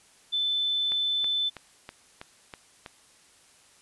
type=tone; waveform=sine; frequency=3520 Hz; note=A7; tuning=in tune; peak=-24 dBFS; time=0.32-1.5 s; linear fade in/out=20 ms
type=click train; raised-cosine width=0.3 ms; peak=-23 dBFS; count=7; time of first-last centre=0.92-2.862 s; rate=3.09 Hz
effects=white hiss -58 dBFS RMS until 3.81 s + resampled to 24000 Hz